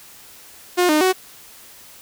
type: tone with pitch steps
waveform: sawtooth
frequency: 357.4 / 305.5 / 373 Hz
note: F4 / D#4 / F#4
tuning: +40 / -32 / +14 cents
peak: -10 dBFS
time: 0.77-1.13 s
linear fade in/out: 20 ms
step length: 120 ms
effects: white hiss -44 dBFS RMS until 2.01 s